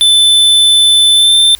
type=tone with pitch glide; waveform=square; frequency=3520 to 3561 Hz; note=A7 to A7; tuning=0 to +20 cents; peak=-5 dBFS; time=0.01-1.55 s; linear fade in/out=0 ms; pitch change=+20 cents; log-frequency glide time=1.14-1.34 s; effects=added 60 Hz sine -39 dBFS peak until 1.59 s + white hiss -38 dBFS RMS until 1.59 s